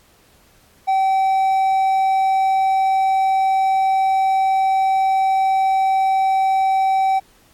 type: tone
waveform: triangle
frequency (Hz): 769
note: G5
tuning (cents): -33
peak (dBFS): -12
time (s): 0.87-7.2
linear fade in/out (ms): 20
effects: pink hiss -54 dBFS RMS until 7.53 s + AAC 64 kbps